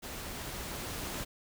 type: noise with level ramp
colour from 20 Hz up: pink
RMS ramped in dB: -42 to -38 dBFS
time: 0.02-1.25 s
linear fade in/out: 20 ms
effects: none